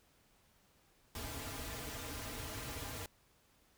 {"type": "noise with comb filter", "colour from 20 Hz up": "pink", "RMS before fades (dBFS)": -44, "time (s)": [1.15, 3.06], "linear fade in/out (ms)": 2, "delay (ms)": 5.4, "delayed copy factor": -0.95, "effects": ["pink hiss -70 dBFS RMS until 3.77 s"]}